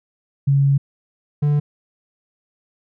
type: tone pair in turn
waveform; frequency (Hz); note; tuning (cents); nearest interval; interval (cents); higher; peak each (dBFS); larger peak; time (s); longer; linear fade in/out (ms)
sine / triangle; 139 / 146.88; C#3 / D3; +5 / +1; minor second; 96; second; -12; neither; 0.47-0.78 / 1.42-1.6; first; 10
effects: none